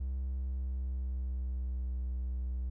triangle tone with pitch glide, 65.41 to 62.67 Hz, C2 to B1, 0 to +26 cents, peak -30 dBFS, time 0-2.7 s, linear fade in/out 10 ms, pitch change -74 cents, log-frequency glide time 0.2-1.93 s, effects tanh soft clip ceiling -26 dBFS

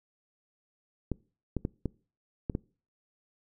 clicks, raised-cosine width 3 ms, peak -17 dBFS, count 6, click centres 1.117 / 1.567 / 1.651 / 1.857 / 2.498 / 2.551 s, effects noise-tail reverb RT60 0.4 s tail -24 dB re dry

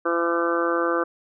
harmonic tone, 169.6 Hz, E3, 50 cents sharp, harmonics 2 / 3 / 4 / 5 / 6 / 7 / 8 / 9, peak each -25 / -25 / -33 / -37 / -34 / -26 / -31 / -30 dBFS, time 0.05-1.04 s, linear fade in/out 10 ms, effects none

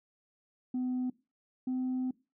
sine tone pair in turn, 252.6 / 256 Hz, B3 / C4, +39 / -38 cents, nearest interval unison, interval 23 cents, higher second, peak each -28 dBFS, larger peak neither, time 0.74-1.1 / 1.67-2.11 s, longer second, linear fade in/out 5 ms, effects noise-tail reverb RT60 0.3 s tail -22 dB re dry + tanh soft clip ceiling -28 dBFS

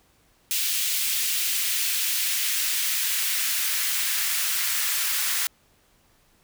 white noise with high-pass filter sweep, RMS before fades -25 dBFS, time 0.51-5.47 s, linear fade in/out 0 ms, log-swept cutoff 2800 to 1500 Hz, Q 1.2, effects pink hiss -62 dBFS RMS until 6.43 s

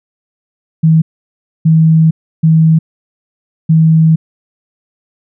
sine tone bursts at uneven times, 160.4 Hz, E3, 47 cents flat, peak -4 dBFS, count 4, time 0.83-1.02 / 1.65-2.11 / 2.43-2.79 / 3.69-4.16 s, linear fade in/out 10 ms, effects none

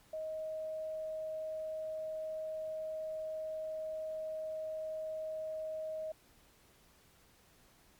sine tone, 629 Hz, D#5, 19 cents sharp, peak -37 dBFS, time 0.13-6.12 s, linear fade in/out 5 ms, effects pink hiss -65 dBFS RMS until 7.99 s + MP3 96 kbps

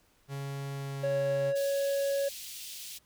45% pulse tone with pitch glide, 138.9 to 137.3 Hz, C#3 to C#3, +4 to -16 cents, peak -35 dBFS, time 0.28-1.54 s, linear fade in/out 50 ms, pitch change -20 cents, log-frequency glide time 0.71-1.16 s
triangle tone, 556 Hz, C#5, 5 cents sharp, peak -25 dBFS, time 1.03-2.29 s, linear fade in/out 10 ms
pink high-pass noise, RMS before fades -43 dBFS, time 1.55-2.99 s, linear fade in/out 20 ms, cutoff 3000 Hz, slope 24 dB/octave
effects pink hiss -67 dBFS RMS until 3.05 s

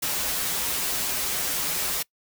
white noise with comb filter, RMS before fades -27 dBFS, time 0.02-2.03 s, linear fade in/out 10 ms, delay 9 ms, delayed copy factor -0.85, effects noise-tail reverb RT60 0.1 s tail -23 dB re dry

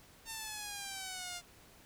5% pulse exponential sweep, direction down, 910 to 698.5 Hz, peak -29 dBFS, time 0.25-1.42 s, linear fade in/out 50 ms, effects pink hiss -60 dBFS RMS until 1.85 s

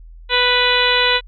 harmonic tone, 493.9 Hz, B4, in tune, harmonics 1 / 2 / 3 / 4 / 5 / 6 / 7 / 8, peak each -21 / -21 / -21 / -21 / -21 / -21 / -21 / -21 dBFS, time 0.29-1.21 s, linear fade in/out 50 ms, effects added 41 Hz sine -36 dBFS peak until 1.27 s

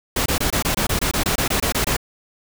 pink noise bursts, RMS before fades -20 dBFS, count 15, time 0.16-1.967 s, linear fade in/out 5 ms, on 99 ms, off 23 ms, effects none

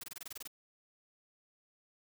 white noise bursts, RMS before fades -44 dBFS, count 10, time 0.01-0.476 s, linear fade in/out 5 ms, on 25 ms, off 24 ms, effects none

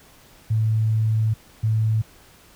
sine tone bursts at uneven times, 110 Hz, A2, in tune, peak -17 dBFS, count 2, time 0.5-1.34 / 1.63-2.02 s, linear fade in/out 10 ms, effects pink hiss -51 dBFS RMS until 2.55 s

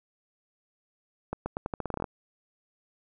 accelerating click train, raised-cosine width 1 ms, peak -17 dBFS, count 13, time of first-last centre 1.33-2.042 s, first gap 130 ms, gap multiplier 0.84, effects none

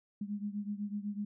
sine beating tone pair, 203.3 / 211.3 Hz, G#3 / G#3, -37 / +30 cents, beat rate 8 Hz, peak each -37 / -40 dBFS, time 0.21-1.25 s, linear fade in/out 5 ms, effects none

